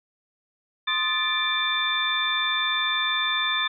sine tone cluster, 1050 / 1243 / 1751 / 2355 / 3557 Hz, C6 / D#6 / A6 / D7 / A7, +6 / -2 / -9 / +4 / +18 cents, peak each -31 / -32 / -27 / -31 / -25 dBFS, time 0.87-3.68 s, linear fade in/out 10 ms, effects none

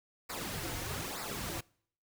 pink noise with flanger, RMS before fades -39 dBFS, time 0.29-1.61 s, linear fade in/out 10 ms, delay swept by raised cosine 0.31 to 5.11 ms, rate 1.1 Hz, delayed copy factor -0.7, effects noise-tail reverb RT60 0.6 s tail -25 dB re dry

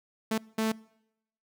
sawtooth tone bursts at uneven times, 220.6 Hz, A3, 5 cents sharp, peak -22 dBFS, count 2, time 0.31-0.38 / 0.58-0.72 s, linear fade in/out 5 ms, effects noise-tail reverb RT60 0.8 s tail -24 dB re dry

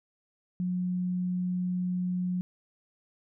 sine tone, 180.7 Hz, F#3, 41 cents flat, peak -27 dBFS, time 0.6-2.41 s, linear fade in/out 0 ms, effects none

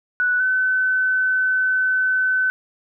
sine tone pair in turn, 1480 / 1516.3 Hz, F#6 / F#6, 0 / +42 cents, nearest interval unison, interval 42 cents, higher second, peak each -16 dBFS, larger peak neither, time 0.2-0.4 / 0.4-2.5 s, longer second, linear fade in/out 0 ms, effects none

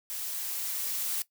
blue noise with level ramp, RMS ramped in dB -36 to -31 dBFS, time 0.1-1.22 s, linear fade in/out 0 ms, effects noise-tail reverb RT60 0.1 s tail -17 dB re dry

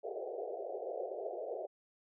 pink band-pass noise, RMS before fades -41 dBFS, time 0.03-1.67 s, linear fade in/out 20 ms, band 370 to 740 Hz, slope 96 dB/octave, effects none

